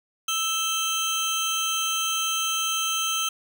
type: tone pair together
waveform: 25% pulse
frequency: 1318.5 / 3139 Hz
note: E6 / G7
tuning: 0 / +2 cents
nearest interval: octave + minor third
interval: 1502 cents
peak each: -24 / -22 dBFS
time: 0.28-3.29 s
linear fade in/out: 5 ms
effects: none

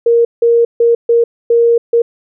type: tone bursts at uneven times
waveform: sine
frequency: 467.9 Hz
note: A#4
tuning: 6 cents sharp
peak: -6 dBFS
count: 6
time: 0.06-0.25 / 0.42-0.65 / 0.8-0.95 / 1.09-1.24 / 1.5-1.78 / 1.93-2.02 s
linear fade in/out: 5 ms
effects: none

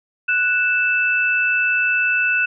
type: tone pair together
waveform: sine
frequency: 1480 / 2637 Hz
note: F#6 / E7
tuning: 0 / 0 cents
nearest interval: minor seventh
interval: 1000 cents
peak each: -18 dBFS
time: 0.28-2.46 s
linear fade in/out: 10 ms
effects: none

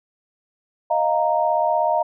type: chord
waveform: sine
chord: Eb suspended second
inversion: none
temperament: equal with one note detuned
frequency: 622.3 / 698.5 / 929.1 Hz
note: Eb5 / F5 / Bb5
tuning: 0 / 0 / -6 cents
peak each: -21 dBFS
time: 0.9-2.03 s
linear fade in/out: 10 ms
effects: none

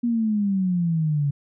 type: exponential sweep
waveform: sine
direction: down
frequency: 241.4 to 140 Hz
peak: -19 dBFS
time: 0.03-1.31 s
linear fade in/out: 10 ms
effects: none

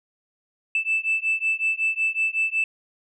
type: beating tone pair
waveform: sine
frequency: 2637 / 2642.4 Hz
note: E7 / E7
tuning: 0 / +4 cents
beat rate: 5.4 Hz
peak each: -23 dBFS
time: 0.75-2.64 s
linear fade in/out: 2 ms
effects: tanh soft clip ceiling -15 dBFS

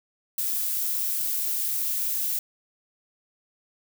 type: noise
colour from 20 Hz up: violet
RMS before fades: -27 dBFS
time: 0.38-2.39 s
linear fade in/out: 2 ms
effects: none

